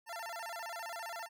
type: tone with vibrato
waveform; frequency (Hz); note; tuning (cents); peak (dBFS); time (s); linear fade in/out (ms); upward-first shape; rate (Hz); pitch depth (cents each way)
25% pulse; 784; G5; 0; -37; 0.06-1.29; 50; square; 15; 240
effects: none